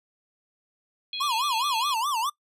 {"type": "harmonic tone", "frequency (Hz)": 830.6, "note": "G#5", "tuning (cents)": 0, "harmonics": [3, 4, 5], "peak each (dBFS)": [-38, -32, -34], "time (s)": [1.13, 1.94], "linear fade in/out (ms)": 2}
{"type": "tone with vibrato", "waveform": "square", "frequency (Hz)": 1022, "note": "C6", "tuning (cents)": -41, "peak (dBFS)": -25, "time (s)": [1.2, 2.3], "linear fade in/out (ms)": 10, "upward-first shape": "sine", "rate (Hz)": 4.8, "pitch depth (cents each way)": 260}
{"effects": ["noise-tail reverb RT60 0.1 s tail -22 dB re dry", "resampled to 32000 Hz"]}